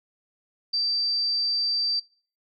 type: tone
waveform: sine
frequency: 4669 Hz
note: D8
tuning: 11 cents flat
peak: -22 dBFS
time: 0.73-2 s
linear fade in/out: 10 ms
effects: noise-tail reverb RT60 0.4 s tail -22 dB re dry